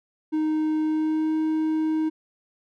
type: tone with pitch glide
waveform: triangle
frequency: 310.6 to 314.2 Hz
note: D#4 to D#4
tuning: -3 to +17 cents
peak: -19 dBFS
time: 0.32-2.1 s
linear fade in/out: 20 ms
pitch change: +20 cents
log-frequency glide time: 0.82-1.35 s
effects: none